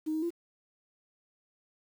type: tone with pitch steps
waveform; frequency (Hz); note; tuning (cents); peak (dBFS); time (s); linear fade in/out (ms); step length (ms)
sine; 311.1 / 315 / 341.1; D#4 / D#4 / F4; 0 / +21 / -41; -28; 0.06-0.306; 20; 82
effects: tanh soft clip ceiling -24 dBFS + 9-bit